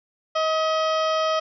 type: harmonic tone with a mistuned harmonic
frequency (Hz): 633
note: D#5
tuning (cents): +30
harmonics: 1 / 2 / 3 / 4 / 5 / 6 / 7 / 8 / 9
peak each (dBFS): -22 / -24 / -36 / -37 / -32 / -44 / -44 / -37 / -42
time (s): 0.35-1.4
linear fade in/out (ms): 10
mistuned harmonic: 3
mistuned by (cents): +33
effects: none